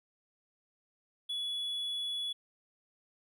triangle tone, 3400 Hz, G#7, 40 cents sharp, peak -32 dBFS, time 1.29-2.33 s, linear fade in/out 10 ms, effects none

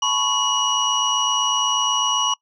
sine tone cluster, 871 / 998 / 1106 / 2914 / 5790 Hz, A5 / B5 / C#6 / F#7 / F#8, -18 / +18 / -4 / -27 / -38 cents, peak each -29 / -25 / -23 / -21 / -24 dBFS, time 0.02-2.34 s, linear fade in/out 5 ms, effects noise-tail reverb RT60 0.1 s tail -25 dB re dry + tanh soft clip ceiling -8 dBFS

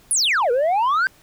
sine exponential two-way sweep, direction down then up, 11000 to 462.6 to 1595 Hz, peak -13 dBFS, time 0.11-1.07 s, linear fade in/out 0 ms, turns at 0.51 s, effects tanh soft clip ceiling -15 dBFS + pink hiss -53 dBFS RMS until 1.22 s

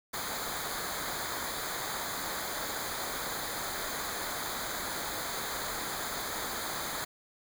pink noise with comb filter, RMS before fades -36 dBFS, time 0.13-7.05 s, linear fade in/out 10 ms, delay 0.36 ms, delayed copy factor -0.8, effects none

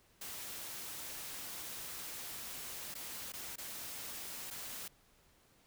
white noise with dropouts, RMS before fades -45 dBFS, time 0.21-4.88 s, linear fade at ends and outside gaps 5 ms, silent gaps 2.942-2.951 / 3.322-3.335 / 3.559-3.581 / 4.504-4.508 s, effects pink hiss -68 dBFS RMS until 5.66 s

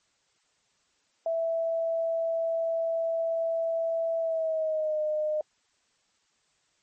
sine tone with pitch glide, 659.3 to 611.6 Hz, E5 to D#5, 0 to -30 cents, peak -25 dBFS, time 1.26-5.41 s, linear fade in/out 2 ms, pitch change -130 cents, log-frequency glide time 4.19-5 s, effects white hiss -70 dBFS RMS until 6.82 s + MP3 32 kbps

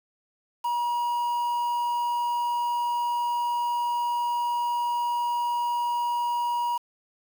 triangle tone with quantisation, 957 Hz, A#5, 45 cents sharp, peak -22 dBFS, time 0.64-6.78 s, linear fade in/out 10 ms, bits 7, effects none

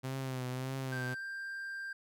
sawtooth tone with vibrato, 130 Hz, C3, 11 cents flat, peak -32 dBFS, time 0.03-1.15 s, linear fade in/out 20 ms, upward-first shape triangle, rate 1.7 Hz, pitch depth 60 cents each way
triangle tone with pitch glide, 1569 to 1585.4 Hz, G6 to G6, +1 to +19 cents, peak -37 dBFS, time 0.92-1.93 s, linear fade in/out 5 ms, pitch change +18 cents, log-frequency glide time 1.15-1.24 s
effects none

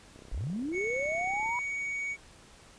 click train, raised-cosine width 2 ms, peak -37 dBFS, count 44, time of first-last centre 0.16-1.491 s, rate 32.3 Hz
sine linear sweep, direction up, 32.7 to 987.8 Hz, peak -31 dBFS, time 0.32-1.59 s, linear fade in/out 0 ms
triangle tone with pitch glide, 2217 to 2243 Hz, C#7 to C#7, 0 to +20 cents, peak -30 dBFS, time 0.72-2.17 s, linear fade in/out 50 ms, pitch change +20 cents, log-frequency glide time 1.07-1.39 s
effects pink hiss -55 dBFS RMS until 2.78 s + resampled to 22050 Hz

